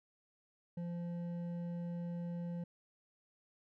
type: tone with hard clipping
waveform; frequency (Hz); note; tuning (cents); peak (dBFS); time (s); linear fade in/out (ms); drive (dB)
sine; 172.6; F3; -20; -40; 0.77-2.64; 5; 7
effects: none